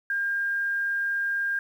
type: tone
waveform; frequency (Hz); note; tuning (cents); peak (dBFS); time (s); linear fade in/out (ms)
sine; 1606; G6; +41; -24; 0.1-1.59; 2
effects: 9-bit